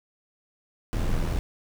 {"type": "noise with amplitude modulation", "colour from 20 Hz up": "brown", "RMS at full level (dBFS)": -23, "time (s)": [0.93, 1.39], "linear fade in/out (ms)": 0, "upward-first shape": "sine", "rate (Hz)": 81.8, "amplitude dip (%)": 45, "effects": []}